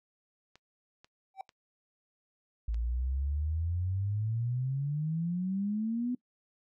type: clicks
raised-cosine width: 0.2 ms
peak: -36 dBFS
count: 4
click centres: 0.556 / 1.045 / 1.492 / 2.744 s
type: tone with exponential growth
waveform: triangle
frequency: 771 Hz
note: G5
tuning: 29 cents flat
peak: -31 dBFS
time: 1.34-1.41 s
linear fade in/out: 2 ms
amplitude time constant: 15 ms
type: exponential sweep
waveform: sine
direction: up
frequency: 54.4 to 251.7 Hz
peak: -29 dBFS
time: 2.68-6.15 s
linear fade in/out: 5 ms
effects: noise-tail reverb RT60 0.1 s tail -22 dB re dry